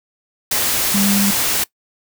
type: tone in noise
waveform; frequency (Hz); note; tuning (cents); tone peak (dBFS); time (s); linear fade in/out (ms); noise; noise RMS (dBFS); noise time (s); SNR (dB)
sine; 200; G3; +35; -15; 0.94-1.31; 5; white; -18; 0.51-1.64; 0
effects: noise-tail reverb RT60 0.1 s tail -21 dB re dry